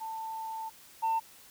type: tone pair in turn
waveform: sine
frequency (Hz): 890 / 898.8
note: A5 / A5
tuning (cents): +20 / +37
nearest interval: unison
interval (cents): 17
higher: second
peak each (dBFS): -35 / -24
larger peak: second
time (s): 0-0.7 / 1.02-1.2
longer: first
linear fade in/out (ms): 20
effects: tanh soft clip ceiling -24 dBFS + white hiss -55 dBFS RMS until 1.5 s